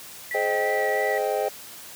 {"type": "tone with vibrato", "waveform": "sine", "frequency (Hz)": 1951, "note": "B6", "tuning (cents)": -22, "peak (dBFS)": -27, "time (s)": [0.31, 1.18], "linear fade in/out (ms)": 2, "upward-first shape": "sine", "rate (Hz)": 3.1, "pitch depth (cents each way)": 15}
{"type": "chord", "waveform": "triangle", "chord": "Ab major seventh", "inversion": "none", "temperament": "equal with one note detuned", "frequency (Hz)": [423.3, 523.3, 622.3, 784], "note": ["Ab4", "C5", "Eb5", "G5"], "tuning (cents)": [33, 0, 0, 0], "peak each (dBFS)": -26, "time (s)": [0.34, 1.49], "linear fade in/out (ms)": 10}
{"effects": ["white hiss -42 dBFS RMS until 1.95 s", "high-pass 60 Hz 12 dB/octave"]}